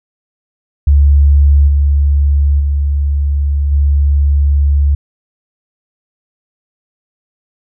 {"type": "tone with level steps", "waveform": "sine", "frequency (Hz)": 71.3, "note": "C#2", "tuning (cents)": 49, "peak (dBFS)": [-4, -7, -10, -7], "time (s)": [0.87, 4.95], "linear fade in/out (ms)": 5, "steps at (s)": [1.67, 2.59, 3.71], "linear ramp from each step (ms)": 20, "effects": []}